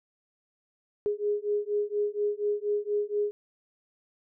sine beating tone pair, 412.4 / 416.6 Hz, G#4 / G#4, -12 / +5 cents, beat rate 4.2 Hz, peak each -29 dBFS, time 1.06-3.31 s, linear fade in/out 0 ms, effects none

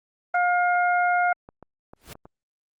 harmonic tone, 711 Hz, F5, 31 cents sharp, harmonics 1 / 2 / 3, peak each -20 / -24 / -31 dBFS, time 0.34-1.33 s, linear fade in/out 5 ms
clicks, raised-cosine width 1 ms, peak -29 dBFS, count 5, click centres 1.489 / 1.627 / 1.935 / 2.154 / 2.255 s
pink noise with exponential growth, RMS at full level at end -36 dBFS, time 1.96-2.13 s, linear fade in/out 1 ms, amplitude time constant 36 ms
effects Opus 24 kbps

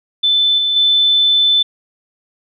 sine tone with level steps, 3520 Hz, A7, in tune, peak -10 / -13 / -9 dBFS, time 0.23-1.63 s, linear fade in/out 10 ms, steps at 0.58 / 0.76 s, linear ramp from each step 5 ms, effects none

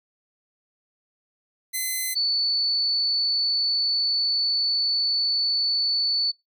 5% pulse / sine tone pair in turn, 2040 / 4472 Hz, C7 / C#8, -44 / +14 cents, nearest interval octave + major second, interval 1358 cents, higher second, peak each -15 / -20 dBFS, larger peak first, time 1.73-2.15 / 2.15-6.32 s, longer second, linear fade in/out 20 ms, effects noise-tail reverb RT60 0.2 s tail -26 dB re dry

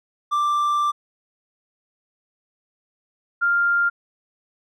triangle / sine tone pair in turn, 1178 / 1397.6 Hz, D6 / F6, +5 / +1 cents, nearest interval minor third, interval 296 cents, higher second, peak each -16 dBFS, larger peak neither, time 0.31-0.92 / 3.41-3.9 s, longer first, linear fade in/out 20 ms, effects none

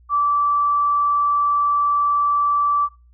sine tone, 1161 Hz, D6, 20 cents flat, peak -15 dBFS, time 0.09-2.89 s, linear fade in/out 50 ms, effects noise-tail reverb RT60 0.3 s tail -20 dB re dry + added 60 Hz sine -48 dBFS peak until 3.13 s

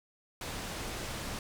pink low-pass noise, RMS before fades -39 dBFS, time 0.41-1.39 s, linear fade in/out 2 ms, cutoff 9800 Hz, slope 12 dB/octave, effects none

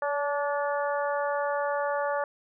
harmonic tone with a mistuned harmonic, 289 Hz, D4, 28 cents flat, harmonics 2 / 3 / 4 / 5 / 6, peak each -28 / -32 / -34 / -36 / -38 dBFS, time 0.02-2.24 s, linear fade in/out 2 ms, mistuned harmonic 2, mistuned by -18 cents, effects none

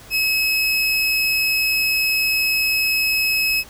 30% pulse tone, 2570 Hz, E7, 45 cents flat, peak -14 dBFS, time 0.1-3.64 s, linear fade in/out 50 ms, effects added 50 Hz sine -46 dBFS peak until 3.69 s + pink hiss -43 dBFS RMS until 3.69 s

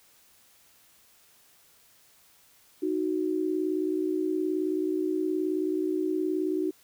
sine tone pair together, 311.1 / 370 Hz, D#4 / F#4, 0 / 0 cents, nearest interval minor third, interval 300 cents, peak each -28 dBFS, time 2.82-6.71 s, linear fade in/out 10 ms, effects white hiss -60 dBFS RMS until 6.83 s

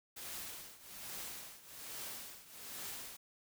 white noise with tremolo, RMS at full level -44 dBFS, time 0.16-3.17 s, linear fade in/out 10 ms, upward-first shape triangle, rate 1.2 Hz, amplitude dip 85%, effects none

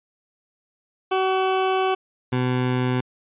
20% pulse tone pair in turn, 378 / 126.14 Hz, F#4 / B2, +37 / +37 cents, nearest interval octave + perfect fifth, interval 1900 cents, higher first, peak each -14 / -15 dBFS, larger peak first, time 1.11-1.95 / 2.32-3.01 s, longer first, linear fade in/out 10 ms, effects resampled to 8000 Hz

